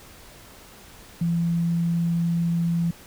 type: tone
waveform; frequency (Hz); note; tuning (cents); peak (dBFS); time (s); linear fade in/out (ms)
sine; 169.2; E3; +45; -20; 1.21-2.91; 5
effects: pink hiss -47 dBFS RMS until 3.06 s